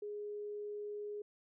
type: tone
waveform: sine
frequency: 415.3 Hz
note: G#4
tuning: in tune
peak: -40 dBFS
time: 0.02-1.22 s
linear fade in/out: 5 ms
effects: none